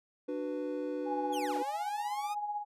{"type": "chord", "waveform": "triangle", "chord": "B minor", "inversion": "first", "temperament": "just", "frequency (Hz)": [296.3, 370.4, 493.9], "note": ["D4", "F#4", "B4"], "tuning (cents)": [15, 2, 0], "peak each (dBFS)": [-35, -39, -35], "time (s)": [0.28, 1.63], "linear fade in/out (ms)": 10}
{"type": "tone with tremolo", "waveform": "sine", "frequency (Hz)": 830.6, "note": "G#5", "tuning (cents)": 0, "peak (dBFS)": -31, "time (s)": [1.05, 2.65], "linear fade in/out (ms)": 50, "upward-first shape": "sine", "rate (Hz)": 16, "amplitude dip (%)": 50}
{"type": "linear two-way sweep", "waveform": "sawtooth", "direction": "down then up", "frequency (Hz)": [3483, 460.2, 1264], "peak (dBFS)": -38, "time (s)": [1.32, 2.35], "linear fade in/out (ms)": 20, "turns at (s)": 1.58}
{"effects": ["resampled to 32000 Hz"]}